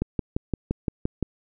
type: click train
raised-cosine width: 3 ms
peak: -11 dBFS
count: 8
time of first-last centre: 0.02-1.227 s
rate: 5.8 Hz
effects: none